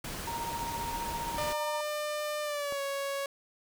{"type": "noise", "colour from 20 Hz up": "pink", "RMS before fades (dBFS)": -39, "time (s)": [0.04, 1.53], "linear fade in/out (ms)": 5}
{"type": "tone with tremolo", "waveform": "sine", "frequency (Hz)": 932.3, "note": "A#5", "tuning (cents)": 0, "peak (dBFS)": -32, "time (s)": [0.27, 1.81], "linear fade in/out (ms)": 5, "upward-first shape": "triangle", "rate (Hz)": 15, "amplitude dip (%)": 50}
{"type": "tone with pitch glide", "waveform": "sawtooth", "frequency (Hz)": [599, 555.7], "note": ["D5", "C#5"], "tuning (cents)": [34, 4], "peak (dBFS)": -28, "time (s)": [1.38, 3.26], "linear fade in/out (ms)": 2, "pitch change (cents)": -130, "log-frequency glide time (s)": [2.43, 2.81]}
{"type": "click", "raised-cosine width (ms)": 1, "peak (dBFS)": -29, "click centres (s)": 2.724}
{"effects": []}